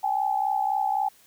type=tone pair together; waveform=sine; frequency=784.2 / 848 Hz; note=G5 / G#5; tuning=0 / +36 cents; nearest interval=minor second; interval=136 cents; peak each=-25 dBFS; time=0.03-1.09 s; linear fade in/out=10 ms; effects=white hiss -57 dBFS RMS until 1.26 s